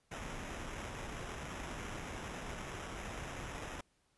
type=noise with sample-and-hold; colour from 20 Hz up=pink; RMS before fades=-44 dBFS; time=0.11-3.81 s; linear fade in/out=5 ms; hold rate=4410 Hz; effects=pink hiss -75 dBFS RMS until 4.17 s + resampled to 24000 Hz